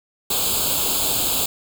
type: noise with comb filter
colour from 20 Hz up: white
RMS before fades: -21 dBFS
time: 0.3-1.46 s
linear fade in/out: 5 ms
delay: 0.26 ms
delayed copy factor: +0.95
effects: none